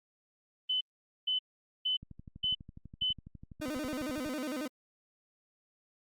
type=tone bursts; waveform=sine; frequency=3024 Hz; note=F#7; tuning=37 cents sharp; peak=-28 dBFS; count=5; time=0.69-3.13 s; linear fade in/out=10 ms; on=120 ms; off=460 ms
type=click train; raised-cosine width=5 ms; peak=-35 dBFS; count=28; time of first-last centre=2.03-4.261 s; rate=12.1 Hz
type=tone with vibrato; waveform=30% pulse; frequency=279 Hz; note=C#4; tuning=11 cents sharp; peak=-32 dBFS; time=3.61-4.68 s; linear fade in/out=10 ms; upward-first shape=square; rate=11 Hz; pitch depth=160 cents each way
effects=Opus 24 kbps